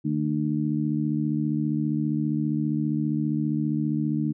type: harmonic tone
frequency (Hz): 75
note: D2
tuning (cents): +37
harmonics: 2 / 3 / 4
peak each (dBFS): -27 / -27 / -27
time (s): 0.04-4.33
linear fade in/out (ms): 20
effects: none